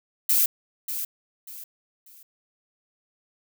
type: noise with echo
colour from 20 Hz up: violet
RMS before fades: -20 dBFS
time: 0.29-0.46 s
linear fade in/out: 5 ms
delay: 590 ms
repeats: 3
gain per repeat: -10 dB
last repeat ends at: 2.23 s
effects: none